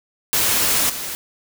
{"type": "noise with level steps", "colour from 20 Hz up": "white", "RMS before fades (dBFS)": [-18, -28], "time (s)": [0.33, 1.15], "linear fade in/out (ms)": 0, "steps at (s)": 0.89, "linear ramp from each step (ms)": 10, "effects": []}